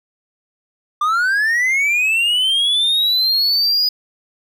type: linear sweep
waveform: triangle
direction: up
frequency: 1174.7 to 4967 Hz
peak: -12 dBFS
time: 1.01-3.89 s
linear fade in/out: 5 ms
effects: none